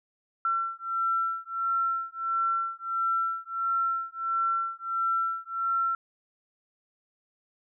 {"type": "beating tone pair", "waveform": "sine", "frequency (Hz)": [1349, 1350.5], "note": ["E6", "E6"], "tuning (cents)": [40, 42], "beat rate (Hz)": 1.5, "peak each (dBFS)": -29, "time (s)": [0.45, 5.95], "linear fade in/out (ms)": 2, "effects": []}